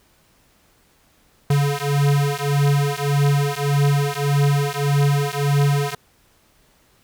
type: beating tone pair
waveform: square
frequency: 141.6 / 143.3 Hz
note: C#3 / D3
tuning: +37 / -42 cents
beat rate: 1.7 Hz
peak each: -20 dBFS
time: 1.5-5.95 s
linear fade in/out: 5 ms
effects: pink hiss -58 dBFS RMS until 7.03 s